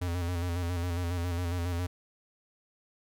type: tone with vibrato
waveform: square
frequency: 87.31 Hz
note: F2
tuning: in tune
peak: -30 dBFS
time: 0.01-1.87 s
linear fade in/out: 10 ms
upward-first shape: square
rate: 7.3 Hz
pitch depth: 43 cents each way
effects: none